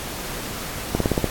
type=slowing click train; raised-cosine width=2 ms; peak=-5 dBFS; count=6; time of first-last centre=0.95-1.243 s; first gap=53 ms; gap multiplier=1.05; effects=pink hiss -31 dBFS RMS until 1.3 s + AAC 64 kbps